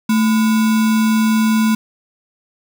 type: tone with sample-and-hold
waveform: sine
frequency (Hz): 220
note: A3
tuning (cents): 0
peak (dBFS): -11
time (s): 0.09-1.75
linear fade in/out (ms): 5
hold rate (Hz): 1225
effects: none